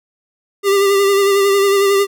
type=tone with vibrato; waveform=square; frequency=397.1 Hz; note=G4; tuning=22 cents sharp; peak=-11 dBFS; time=0.63-2.07 s; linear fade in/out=50 ms; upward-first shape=sine; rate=11 Hz; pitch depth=31 cents each way; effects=none